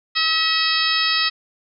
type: harmonic tone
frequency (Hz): 643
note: E5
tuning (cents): -43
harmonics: 2 / 3 / 4 / 5 / 6 / 7 / 8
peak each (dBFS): -25 / -24 / -25 / -26 / -23 / -25 / -24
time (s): 0.15-1.3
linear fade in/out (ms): 20
effects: none